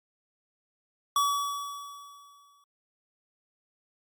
square tone with exponential decay, 1139 Hz, C#6, 47 cents sharp, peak -22 dBFS, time 1.16-2.64 s, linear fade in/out 2 ms, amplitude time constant 320 ms, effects AAC 64 kbps

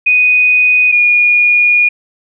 sine tone pair in turn, 2488 / 2440 Hz, D#7 / D#7, -1 / -34 cents, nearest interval unison, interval 33 cents, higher first, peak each -6 dBFS, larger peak neither, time 0.06-0.92 / 0.92-1.89 s, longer second, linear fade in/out 10 ms, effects none

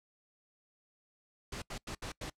pink noise bursts at uneven times, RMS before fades -41 dBFS, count 5, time 1.52-1.62 / 1.7-1.78 / 1.87-1.95 / 2.02-2.12 / 2.21-2.3 s, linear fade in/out 5 ms, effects noise-tail reverb RT60 0.1 s tail -23 dB re dry + low-pass 8000 Hz 12 dB/octave

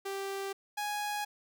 sawtooth tone pair in turn, 392 / 830.6 Hz, G4 / G#5, 0 / 0 cents, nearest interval octave + minor second, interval 1300 cents, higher second, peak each -31 / -29 dBFS, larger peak second, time 0.05-0.53 / 0.77-1.25 s, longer neither, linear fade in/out 10 ms, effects none

